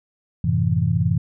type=chord; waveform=sine; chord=F# half-diminished seventh; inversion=none; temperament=equal; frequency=92.5 / 110 / 130.81 / 164.81 Hz; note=F#2 / A2 / C3 / E3; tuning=0 / 0 / 0 / 0 cents; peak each=-23 / -22 / -23 / -21 dBFS; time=0.44-1.18 s; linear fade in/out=5 ms; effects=none